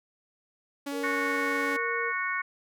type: tone with vibrato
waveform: sawtooth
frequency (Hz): 282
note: C#4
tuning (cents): +30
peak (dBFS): -28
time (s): 0.86-1.77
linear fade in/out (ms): 10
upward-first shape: sine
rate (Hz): 19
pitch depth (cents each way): 10
type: tone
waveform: sine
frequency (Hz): 466.2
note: A#4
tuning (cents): 0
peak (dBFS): -33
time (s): 0.91-2.13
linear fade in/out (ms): 50
type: harmonic tone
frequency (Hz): 368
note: F#4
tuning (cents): -9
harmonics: 3 / 4 / 5 / 6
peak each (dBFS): -33 / -33 / -33 / -33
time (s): 1.03-2.42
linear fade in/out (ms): 10
effects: none